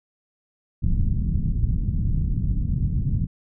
pink low-pass noise, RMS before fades -22 dBFS, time 0.82-3.27 s, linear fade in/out 20 ms, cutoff 180 Hz, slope 24 dB/octave, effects none

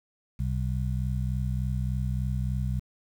harmonic tone, 63.4 Hz, B1, 46 cents sharp, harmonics 1 / 2 / 3, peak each -29 / -29 / -35 dBFS, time 0.39-2.8 s, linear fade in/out 10 ms, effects 9-bit

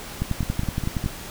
two click trains, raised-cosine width 5 ms, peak -11 / -14 dBFS, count 10 / 4, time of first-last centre 0.22-1.061 / 0.43-1.041 s, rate 10.7 / 4.91 Hz, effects pink hiss -37 dBFS RMS until 1.3 s

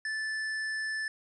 sine tone with tanh clipping, 1751 Hz, A6, 9 cents flat, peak -33 dBFS, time 0.05-1.08 s, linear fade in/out 2 ms, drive 12 dB, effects resampled to 24000 Hz

